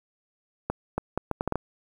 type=accelerating click train; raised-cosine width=1 ms; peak=-12 dBFS; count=8; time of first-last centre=0.7-1.556 s; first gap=280 ms; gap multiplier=0.7; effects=8-bit